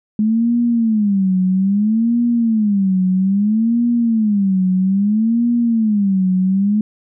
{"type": "tone with vibrato", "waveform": "sine", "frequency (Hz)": 210, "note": "G#3", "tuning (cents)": 19, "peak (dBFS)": -12, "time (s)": [0.19, 6.81], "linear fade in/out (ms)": 2, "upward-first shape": "sine", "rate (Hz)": 0.61, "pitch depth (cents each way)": 220, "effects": []}